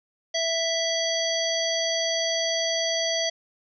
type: harmonic tone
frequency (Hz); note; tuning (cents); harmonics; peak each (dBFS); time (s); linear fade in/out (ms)
659.3; E5; 0; 1 / 3 / 5 / 7 / 9; -27 / -32 / -29 / -30 / -31; 0.34-3.3; 10
effects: none